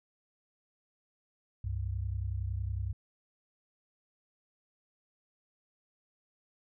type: tone pair together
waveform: sine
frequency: 67.2 / 98.05 Hz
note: C2 / G2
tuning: +47 / +1 cents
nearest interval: perfect fifth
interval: 654 cents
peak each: -35 / -34 dBFS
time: 1.64-2.93 s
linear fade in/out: 5 ms
effects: none